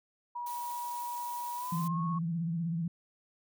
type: tone with pitch glide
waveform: sine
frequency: 963 to 1099.8 Hz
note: B5 to C#6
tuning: -44 to -14 cents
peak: -35 dBFS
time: 0.35-2.19 s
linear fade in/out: 10 ms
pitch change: +230 cents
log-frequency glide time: 1.55-2.01 s
type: noise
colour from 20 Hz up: blue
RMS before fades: -46 dBFS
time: 0.46-1.88 s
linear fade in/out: 5 ms
type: tone with vibrato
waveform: sine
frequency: 167.2 Hz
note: E3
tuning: 25 cents sharp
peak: -30 dBFS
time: 1.72-2.88 s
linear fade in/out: 5 ms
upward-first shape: sine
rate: 16 Hz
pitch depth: 71 cents each way
effects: none